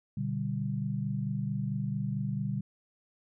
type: chord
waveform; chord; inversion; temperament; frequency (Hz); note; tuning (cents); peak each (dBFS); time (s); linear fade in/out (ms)
sine; G major; first; just; 122.5 / 147 / 196; B2 / D3 / G3; -14 / +2 / 0; -34; 0.17-2.61; 5
effects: none